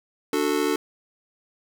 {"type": "chord", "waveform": "square", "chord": "D major", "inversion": "none", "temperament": "just", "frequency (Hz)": [293.7, 367.1, 440.5], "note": ["D4", "F#4", "A4"], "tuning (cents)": [0, -14, 2], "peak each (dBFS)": [-26, -27, -26], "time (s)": [0.33, 0.76], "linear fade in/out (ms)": 2, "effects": []}